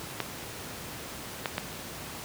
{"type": "clicks", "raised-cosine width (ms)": 0.3, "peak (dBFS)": -12, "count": 3, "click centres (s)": [0.203, 1.458, 1.581], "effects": ["pink hiss -40 dBFS RMS until 2.24 s", "high-pass 80 Hz 12 dB/octave"]}